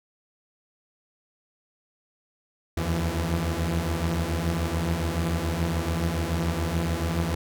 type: tone cluster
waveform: sawtooth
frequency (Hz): 78.2 / 85.2 / 167.8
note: D#2 / F2 / E3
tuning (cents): +9 / -42 / +31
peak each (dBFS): -25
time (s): 2.77-7.35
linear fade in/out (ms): 5
effects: none